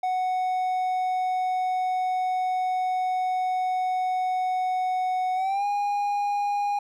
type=tone with pitch glide; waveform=triangle; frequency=740 to 816.4 Hz; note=F#5 to G#5; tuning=0 to -30 cents; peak=-21 dBFS; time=0.03-6.79 s; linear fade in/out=5 ms; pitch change=+170 cents; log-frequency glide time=5.35-5.65 s; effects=none